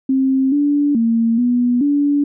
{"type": "tone with pitch steps", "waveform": "sine", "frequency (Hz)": [265.6, 289.3, 229, 244.2, 287.6], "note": ["C4", "D4", "A#3", "B3", "D4"], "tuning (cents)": [26, -26, -31, -19, -36], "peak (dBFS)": -12, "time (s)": [0.09, 2.24], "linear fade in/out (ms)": 5, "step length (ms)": 430, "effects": []}